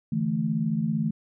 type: chord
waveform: sine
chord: D suspended second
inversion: none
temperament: equal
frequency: 146.83 / 164.81 / 220 Hz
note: D3 / E3 / A3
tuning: 0 / 0 / 0 cents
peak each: -31 / -27 / -26 dBFS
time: 0.12-1.11 s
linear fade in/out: 5 ms
effects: none